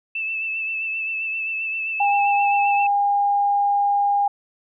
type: tone with vibrato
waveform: sine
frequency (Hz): 2637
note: E7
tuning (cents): 0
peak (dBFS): -23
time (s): 0.15-2.87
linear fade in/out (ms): 5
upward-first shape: triangle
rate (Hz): 7.6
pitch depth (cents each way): 33
type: tone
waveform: sine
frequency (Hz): 810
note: G#5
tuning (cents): -43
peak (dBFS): -16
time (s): 2-4.28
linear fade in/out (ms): 5
effects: none